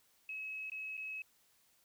sine tone with dropouts, 2569 Hz, E7, 45 cents flat, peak -40 dBFS, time 0.29-1.22 s, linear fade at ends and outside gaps 2 ms, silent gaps 0.699-0.718 / 0.97-0.976 s, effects white hiss -71 dBFS RMS until 1.84 s

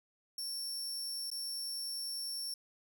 sawtooth tone with dropouts, 5450 Hz, F8, 43 cents flat, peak -35 dBFS, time 0.38-2.54 s, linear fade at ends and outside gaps 2 ms, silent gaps 1.302-1.315 s, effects none

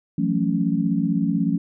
sine chord, F# minor seventh, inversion third, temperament equal with one note detuned, 168.86 / 185 / 220 / 277.2 Hz, E3 / F#3 / A3 / C#4, +42 / 0 / 0 / 0 cents, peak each -24 dBFS, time 0.18-1.58 s, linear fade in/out 5 ms, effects none

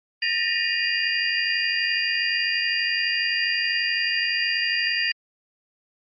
sine tone cluster, 1807 / 1899 / 2468 / 2817 / 4758 Hz, A6 / A#6 / D#7 / F7 / D8, +46 / +32 / -15 / +14 / +22 cents, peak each -27 dBFS, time 0.22-5.12 s, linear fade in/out 5 ms, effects tanh soft clip ceiling -9 dBFS + MP3 32 kbps

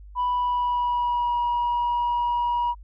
sine tone with pitch glide, 987.8 to 960.8 Hz, B5 to B5, 0 to -48 cents, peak -19 dBFS, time 0.15-2.75 s, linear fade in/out 50 ms, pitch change -48 cents, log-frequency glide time 0.25-1.38 s, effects tanh soft clip ceiling -19 dBFS + added 50 Hz sine -41 dBFS peak until 2.83 s

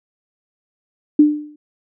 sine tone with exponential decay, 298.6 Hz, D4, 29 cents sharp, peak -4 dBFS, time 1.19-1.56 s, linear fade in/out 5 ms, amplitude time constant 80 ms, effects none

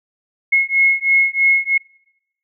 sine beating tone pair, 2169 / 2172.1 Hz, C#7 / C#7, -38 / -36 cents, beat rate 3.1 Hz, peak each -15 dBFS, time 0.52-1.78 s, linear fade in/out 10 ms, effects noise-tail reverb RT60 0.9 s tail -25 dB re dry

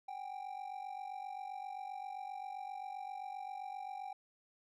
triangle ring-modulated tone, 784 Hz, G5, in tune, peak -37 dBFS, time 0.08-4.13 s, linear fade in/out 5 ms, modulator 23.8 Hz, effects none

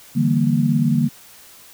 sine chord, E half-diminished seventh, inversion third, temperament equal, 146.83 / 164.81 / 196 / 233.1 Hz, D3 / E3 / G3 / Bb3, 0 / 0 / 0 / 0 cents, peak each -19 / -22 / -23 / -18 dBFS, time 0.15-1.09 s, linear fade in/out 20 ms, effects white hiss -45 dBFS RMS until 1.73 s

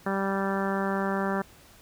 harmonic tone, 195.2 Hz, G3, 7 cents flat, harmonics 1 / 2 / 3 / 4 / 5 / 6 / 7 / 8 / 9, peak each -29 / -32 / -34 / -35 / -36 / -37 / -37 / -38 / -39 dBFS, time 0.06-1.42 s, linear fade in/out 5 ms, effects pink hiss -54 dBFS RMS until 1.81 s

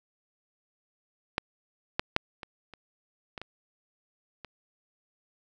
clicks, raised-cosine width 0.3 ms, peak -10 / -9 / -6 / -23 / -30 / -22 / -23 / -25 dBFS, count 8, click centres 1.381 / 1.995 / 2.164 / 2.432 / 2.737 / 3.378 / 3.416 / 4.447 s, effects none

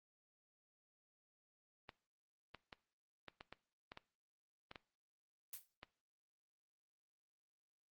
clicks, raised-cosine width 0.3 ms, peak -34 dBFS, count 11, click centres 1.892 / 2.547 / 2.728 / 3.283 / 3.409 / 3.526 / 3.919 / 3.974 / 4.714 / 4.758 / 5.831 s
blue noise with exponential decay, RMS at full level -43 dBFS, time 5.53-5.67 s, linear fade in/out 5 ms, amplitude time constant 29 ms
effects noise-tail reverb RT60 0.4 s tail -20 dB re dry + Opus 24 kbps

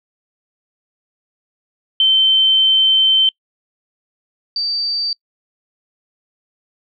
sine tone pair in turn, 3095 / 4637 Hz, G7 / D8, -23 / -23 cents, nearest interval perfect fifth, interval 700 cents, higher second, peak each -9 / -17 dBFS, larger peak first, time 2-3.29 / 4.56-5.13 s, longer first, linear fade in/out 2 ms, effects noise-tail reverb RT60 0.1 s tail -26 dB re dry

